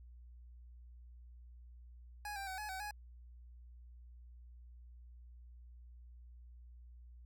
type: tone with pitch steps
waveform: 25% pulse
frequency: 831 / 787 / 756 / 845 / 759 / 834 Hz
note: G#5 / G5 / F#5 / G#5 / F#5 / G#5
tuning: +1 / +7 / +37 / +30 / +44 / +7 cents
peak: -38 dBFS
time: 2.25-2.91 s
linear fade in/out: 2 ms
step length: 110 ms
effects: added 60 Hz sine -53 dBFS peak until 7.25 s